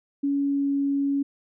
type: tone with pitch glide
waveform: sine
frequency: 281.1 to 279.5 Hz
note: C#4 to C#4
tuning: +24 to +14 cents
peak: -21 dBFS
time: 0.23-1.23 s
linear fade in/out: 10 ms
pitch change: -10 cents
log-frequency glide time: 0.38-0.71 s
effects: none